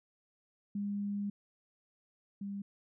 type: tone pair in turn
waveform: sine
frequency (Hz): 202.8 / 199.89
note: G#3 / G3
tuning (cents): -41 / +34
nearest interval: unison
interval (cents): 25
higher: first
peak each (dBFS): -33 / -37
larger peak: first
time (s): 0.75-1.3 / 2.41-2.62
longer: first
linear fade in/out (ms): 5
effects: none